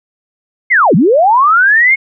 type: linear two-way sweep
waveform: sine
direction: down then up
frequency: 2192 to 143 to 2192 Hz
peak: -5 dBFS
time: 0.7-1.96 s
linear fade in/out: 20 ms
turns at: 0.95 s
effects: none